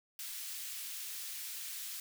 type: high-pass noise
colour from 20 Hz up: white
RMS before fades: -43 dBFS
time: 0.19-2 s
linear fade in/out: 2 ms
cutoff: 2100 Hz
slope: 12 dB/octave
effects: none